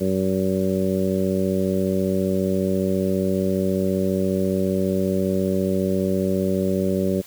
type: harmonic tone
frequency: 94.7 Hz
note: F#2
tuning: 41 cents sharp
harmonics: 1 / 2 / 3 / 4 / 5 / 6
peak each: -30 / -22 / -29 / -25 / -29 / -27 dBFS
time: 0-7.22 s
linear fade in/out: 20 ms
effects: white hiss -45 dBFS RMS until 7.26 s